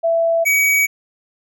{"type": "tone pair in turn", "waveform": ["sine", "square"], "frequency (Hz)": [665, 2265], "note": ["E5", "C#7"], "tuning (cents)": [15, 37], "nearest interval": "octave + major sixth", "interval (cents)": 2122, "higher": "second", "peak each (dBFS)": -13, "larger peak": "neither", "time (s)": [[0.03, 0.45], [0.45, 0.87]], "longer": "neither", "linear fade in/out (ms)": 20, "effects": []}